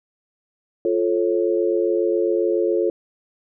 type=chord; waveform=sine; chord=F augmented; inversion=none; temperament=just; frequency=349.2 / 436.5 / 545.7 Hz; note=F4 / A4 / C#5; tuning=0 / -14 / -27 cents; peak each=-20 / -21 / -24 dBFS; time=0.85-2.9 s; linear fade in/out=2 ms; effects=none